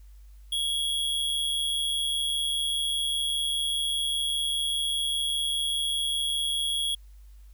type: tone with amplitude modulation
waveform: square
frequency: 3322 Hz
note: G#7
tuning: in tune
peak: -24 dBFS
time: 0.52-6.95 s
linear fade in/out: 5 ms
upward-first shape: sine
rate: 145 Hz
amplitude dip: 45%
effects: added 50 Hz sine -46 dBFS peak until 7.53 s + white hiss -67 dBFS RMS until 7.53 s